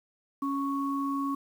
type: tone pair together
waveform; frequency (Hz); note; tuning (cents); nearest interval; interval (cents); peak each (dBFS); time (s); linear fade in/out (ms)
sine; 277.2 / 1108.7; C#4 / C#6; 0 / 0; 2 octaves; 2400; -29 / -32; 0.42-1.35; 5
effects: 9-bit